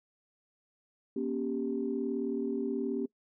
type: chord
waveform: sine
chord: G diminished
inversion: first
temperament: equal with one note detuned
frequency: 238.5 / 277.2 / 392 Hz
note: Bb3 / Db4 / G4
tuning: +40 / 0 / 0 cents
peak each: -34 dBFS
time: 1.16-3.06 s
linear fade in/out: 5 ms
effects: noise-tail reverb RT60 0.1 s tail -21 dB re dry + tanh soft clip ceiling -20 dBFS